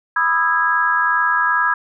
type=chord; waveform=sine; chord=E major seventh; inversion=second; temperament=just; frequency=988.9 / 1236.1 / 1318.5 / 1648.1 Hz; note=B5 / D#6 / E6 / G#6; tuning=+2 / -12 / 0 / -14 cents; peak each=-20 / -22 / -21 / -17 dBFS; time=0.16-1.74 s; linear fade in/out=5 ms; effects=none